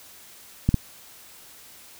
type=clicks; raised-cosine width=5 ms; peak=-6 dBFS; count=2; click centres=0.69 / 0.743 s; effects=white hiss -48 dBFS RMS until 1.99 s